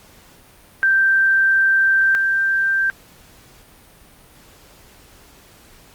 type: tone pair in turn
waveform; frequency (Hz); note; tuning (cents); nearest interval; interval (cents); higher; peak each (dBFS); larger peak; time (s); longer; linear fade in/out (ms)
sine; 1568 / 1574.1; G6 / G6; 0 / +7; unison; 7; second; -12 / -15; first; 0.83-2.15 / 2.15-2.9; first; 0
effects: pink hiss -48 dBFS RMS until 5.94 s + Opus 48 kbps